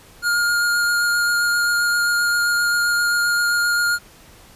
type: tone with vibrato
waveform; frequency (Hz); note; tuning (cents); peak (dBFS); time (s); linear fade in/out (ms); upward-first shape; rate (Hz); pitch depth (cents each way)
square; 1418; F6; +26; -17; 0.22-3.99; 50; sine; 7.6; 11
effects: pink hiss -47 dBFS RMS until 4.55 s + resampled to 32000 Hz